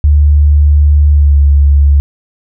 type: tone with pitch glide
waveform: sine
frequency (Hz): 73.42 to 71.12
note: D2 to C#2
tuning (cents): 0 to +45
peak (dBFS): -3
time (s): 0.04-2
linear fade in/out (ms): 0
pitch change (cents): -55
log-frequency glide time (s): 1.12-1.37
effects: none